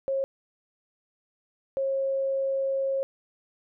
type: tone pair in turn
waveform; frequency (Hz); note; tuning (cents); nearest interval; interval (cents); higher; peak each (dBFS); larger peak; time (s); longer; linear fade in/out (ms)
sine; 541 / 541; C#5 / C#5; -42 / -42; unison; 0; neither; -24; neither; 0.08-0.24 / 1.77-3.03; second; 0
effects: none